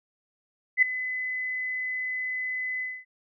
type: tone with ADSR envelope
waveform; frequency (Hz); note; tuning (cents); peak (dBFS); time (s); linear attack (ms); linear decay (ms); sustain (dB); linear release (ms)
sine; 2016; B6; +35; -13; 0.77-3.05; 54; 4; -15; 240
effects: none